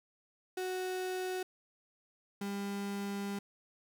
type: tone pair in turn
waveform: 35% pulse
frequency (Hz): 370 / 200.2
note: F#4 / G3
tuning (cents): 0 / +37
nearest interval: major seventh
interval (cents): 1063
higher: first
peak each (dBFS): -33 / -34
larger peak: first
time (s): 0.57-1.43 / 2.41-3.39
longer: second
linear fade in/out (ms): 5
effects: none